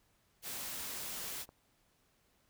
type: noise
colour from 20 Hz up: white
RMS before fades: -42 dBFS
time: 0.42-1.46 s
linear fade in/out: 50 ms
type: clicks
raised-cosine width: 1 ms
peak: -39 dBFS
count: 2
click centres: 1.242 / 1.491 s
effects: pink hiss -73 dBFS RMS until 2.49 s